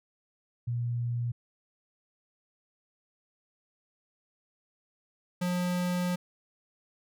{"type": "tone pair in turn", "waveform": ["sine", "square"], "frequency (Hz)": [119.6, 178.68], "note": ["A#2", "F3"], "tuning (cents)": [45, 40], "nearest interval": "perfect fifth", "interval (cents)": 695, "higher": "second", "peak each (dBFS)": -28, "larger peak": "neither", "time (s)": [[0.67, 1.32], [5.41, 6.16]], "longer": "second", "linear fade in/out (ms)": 10, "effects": []}